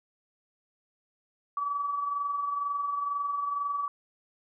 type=tone with amplitude modulation; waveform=sine; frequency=1146 Hz; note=D6; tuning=43 cents flat; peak=-26 dBFS; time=1.57-3.88 s; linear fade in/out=2 ms; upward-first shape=sine; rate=22.1 Hz; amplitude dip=45%; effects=none